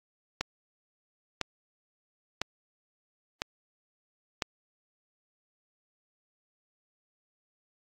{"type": "click train", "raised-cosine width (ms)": 0.2, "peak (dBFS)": -11, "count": 5, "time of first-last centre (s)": [0.41, 4.422], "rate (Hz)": 0.997, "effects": ["AAC 48 kbps"]}